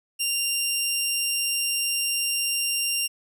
15% pulse tone, 2783 Hz, F7, 7 cents flat, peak -16 dBFS, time 0.19-3.08 s, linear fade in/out 20 ms, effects none

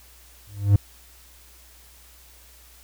triangle tone with exponential growth, 101.2 Hz, G#2, 44 cents flat, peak -7 dBFS, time 0.47-0.76 s, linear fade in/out 5 ms, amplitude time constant 63 ms, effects added 60 Hz sine -52 dBFS peak until 2.83 s + white hiss -52 dBFS RMS until 2.83 s

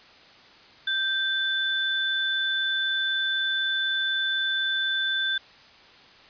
sine tone pair together, 1568 / 3516 Hz, G6 / A7, 0 / -2 cents, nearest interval octave + major second, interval 1398 cents, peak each -26 dBFS, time 0.87-5.38 s, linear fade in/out 5 ms, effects white hiss -51 dBFS RMS until 6.29 s + resampled to 11025 Hz

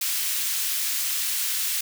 white high-pass noise, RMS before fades -26 dBFS, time 0.01-1.81 s, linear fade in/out 5 ms, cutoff 2000 Hz, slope 12 dB/octave, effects none

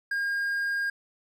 triangle tone, 1618 Hz, G#6, 46 cents flat, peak -24 dBFS, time 0.11-0.9 s, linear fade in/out 5 ms, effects none

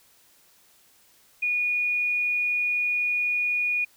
sine tone, 2452 Hz, D#7, 26 cents flat, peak -22 dBFS, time 1.42-3.85 s, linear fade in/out 10 ms, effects white hiss -59 dBFS RMS until 3.96 s

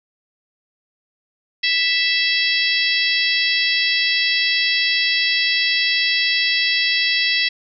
harmonic tone, 659.3 Hz, E5, in tune, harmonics 3 / 4 / 5 / 6 / 7 / 8, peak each -21 / -22 / -23 / -24 / -24 / -25 dBFS, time 1.63-7.49 s, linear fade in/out 10 ms, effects none

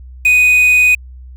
triangle tone with quantisation, 2489 Hz, D#7, in tune, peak -5 dBFS, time 0.25-0.95 s, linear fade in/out 5 ms, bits 5, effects added 63 Hz sine -31 dBFS peak until 1.36 s

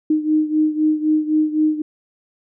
sine beating tone pair, 307.4 / 311.3 Hz, D#4 / D#4, -21 / +1 cents, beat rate 3.9 Hz, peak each -16 / -20 dBFS, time 0.1-1.82 s, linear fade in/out 5 ms, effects none

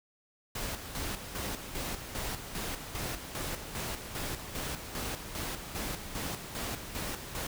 pink noise with tremolo, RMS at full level -36 dBFS, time 0.55-7.47 s, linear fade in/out 5 ms, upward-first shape square, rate 2.5 Hz, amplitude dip 55%, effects none

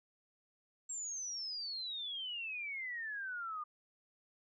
sine exponential sweep, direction down, 7610 to 1199 Hz, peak -39 dBFS, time 0.89-3.64 s, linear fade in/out 10 ms, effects none

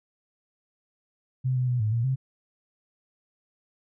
sine tone with pitch steps, 129 / 126.4 / 123.6 / 107.5 / 116.6 / 131.9 Hz, C3 / B2 / B2 / A2 / A#2 / C3, -24 / +41 / +2 / -40 / +1 / +14 cents, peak -22 dBFS, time 1.44-2.16 s, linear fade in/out 20 ms, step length 120 ms, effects none

